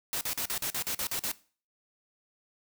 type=noise bursts; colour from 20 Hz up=white; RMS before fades=-32 dBFS; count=10; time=0.13-1.316 s; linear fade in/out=0 ms; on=79 ms; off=44 ms; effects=noise-tail reverb RT60 0.4 s tail -19 dB re dry